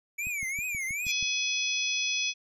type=tone with vibrato; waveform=square; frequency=2282 Hz; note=C#7; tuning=50 cents sharp; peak=-31 dBFS; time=0.18-1.12 s; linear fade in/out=10 ms; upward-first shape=triangle; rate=2.6 Hz; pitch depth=190 cents each way
type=click train; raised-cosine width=5 ms; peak=-32 dBFS; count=7; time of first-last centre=0.27-1.227 s; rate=6.27 Hz
type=harmonic tone; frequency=845 Hz; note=G#5; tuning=30 cents sharp; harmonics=3 / 4 / 5 / 6 / 7; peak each=-30 / -32 / -41 / -36 / -34 dBFS; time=1.05-2.34 s; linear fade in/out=50 ms
effects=resampled to 32000 Hz